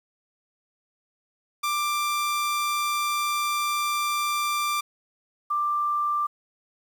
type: tone pair in turn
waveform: sawtooth / sine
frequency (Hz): 1182 / 1182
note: D6 / D6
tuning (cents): +11 / +11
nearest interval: unison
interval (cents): 0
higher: neither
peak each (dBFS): -20 / -22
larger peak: first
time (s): 1.63-4.81 / 5.5-6.27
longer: first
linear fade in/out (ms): 10
effects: 9-bit